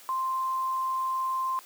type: tone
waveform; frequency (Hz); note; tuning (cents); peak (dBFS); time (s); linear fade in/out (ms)
sine; 1046.5; C6; 0; -26; 0.09-1.59; 0
effects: white hiss -51 dBFS RMS until 1.65 s + high-pass 300 Hz 12 dB/octave